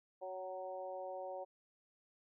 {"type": "harmonic tone with a mistuned harmonic", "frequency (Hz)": 185.7, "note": "F#3", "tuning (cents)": 7, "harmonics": [2, 3, 4, 5], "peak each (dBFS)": [-52, -44, -47, -53], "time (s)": [0.21, 1.45], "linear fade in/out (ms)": 20, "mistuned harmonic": 4, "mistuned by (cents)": 16, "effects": []}